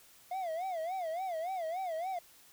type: tone with vibrato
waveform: triangle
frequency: 698.5 Hz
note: F5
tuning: in tune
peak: -32 dBFS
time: 0.31-2.19 s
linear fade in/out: 5 ms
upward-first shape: sine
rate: 3.5 Hz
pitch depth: 170 cents each way
effects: white hiss -60 dBFS RMS until 2.52 s